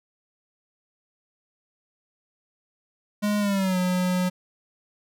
square tone with pitch glide, 207.7 to 181.86 Hz, G#3 to F#3, 0 to -30 cents, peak -22 dBFS, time 3.22-4.3 s, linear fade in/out 20 ms, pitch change -230 cents, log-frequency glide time 3.39-3.78 s, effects none

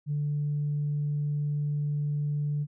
sine tone, 146.83 Hz, D3, in tune, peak -25 dBFS, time 0.06-2.67 s, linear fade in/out 50 ms, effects tanh soft clip ceiling -22 dBFS

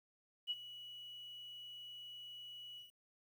sine tone with ADSR envelope, 2932 Hz, F#7, 16 cents flat, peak -34 dBFS, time 0.47-2.92 s, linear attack 37 ms, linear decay 35 ms, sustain -15 dB, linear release 140 ms, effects 11-bit

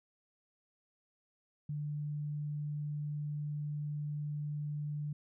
sine tone, 148.1 Hz, D3, 15 cents sharp, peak -35 dBFS, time 1.69-5.13 s, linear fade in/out 5 ms, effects none

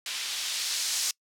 violet noise with low-pass filter sweep, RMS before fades -31 dBFS, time 0.06-1.11 s, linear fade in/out 2 ms, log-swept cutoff 3300 to 5800 Hz, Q 1.1, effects noise-tail reverb RT60 0.1 s tail -25 dB re dry

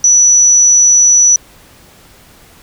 sine tone, 5920 Hz, F#8, in tune, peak -4 dBFS, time 0.04-1.36 s, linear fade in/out 2 ms, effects pink hiss -42 dBFS RMS until 2.62 s

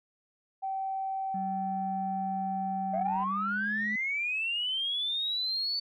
sine tone, 771 Hz, G5, 29 cents flat, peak -30 dBFS, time 0.62-3.25 s, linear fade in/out 20 ms
sine tone with pitch glide, 190.4 to 211.3 Hz, F#3 to G#3, +50 to +30 cents, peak -34 dBFS, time 1.34-3.96 s, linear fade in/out 5 ms, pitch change +180 cents, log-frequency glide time 3.17-3.76 s
sine linear sweep, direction up, 620 to 4531 Hz, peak -28 dBFS, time 2.93-5.8 s, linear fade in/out 10 ms
effects tanh soft clip ceiling -21 dBFS

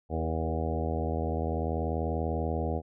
harmonic tone with a mistuned harmonic, 80.4 Hz, E2, 43 cents flat, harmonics 1 / 2 / 3 / 4 / 5 / 6 / 7 / 8 / 9 / 10, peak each -31 / -37 / -37 / -39 / -39 / -37 / -40 / -42 / -38 / -44 dBFS, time 0.09-2.82 s, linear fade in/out 50 ms, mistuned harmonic 5, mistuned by +16 cents, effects none

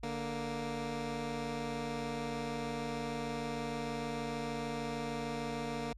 15% pulse tone pair together, 146.83 / 233.5 Hz, D3 / A#3, 0 / +3 cents, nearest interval minor sixth, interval 803 cents, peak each -35 / -31 dBFS, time 0.03-5.93 s, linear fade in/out 5 ms, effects added 50 Hz sine -50 dBFS peak until 5.97 s + low-pass 7000 Hz 12 dB/octave

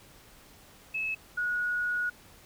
sine tone pair in turn, 2593 / 1455.3 Hz, E7 / F#6, -29 / -29 cents, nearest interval minor seventh, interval 1000 cents, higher first, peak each -29 / -27 dBFS, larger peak second, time 0.94-1.15 / 1.37-2.1 s, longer second, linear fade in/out 10 ms, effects pink hiss -55 dBFS RMS until 2.45 s

